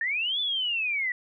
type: linear two-way sweep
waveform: sine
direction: up then down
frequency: 1760 to 3521 to 1921 Hz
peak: -25 dBFS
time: 0.01-1.12 s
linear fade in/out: 2 ms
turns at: 0.4 s
effects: none